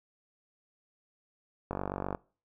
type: click train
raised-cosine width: 1 ms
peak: -19 dBFS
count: 22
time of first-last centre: 1.71-2.148 s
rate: 47.9 Hz
effects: noise-tail reverb RT60 0.4 s tail -24 dB re dry